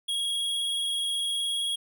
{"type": "tone with vibrato", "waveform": "square", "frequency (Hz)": 3300, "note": "G#7", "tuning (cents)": -12, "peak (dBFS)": -27, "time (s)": [0.08, 1.76], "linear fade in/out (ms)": 10, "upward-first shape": "sine", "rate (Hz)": 19, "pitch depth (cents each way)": 19, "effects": []}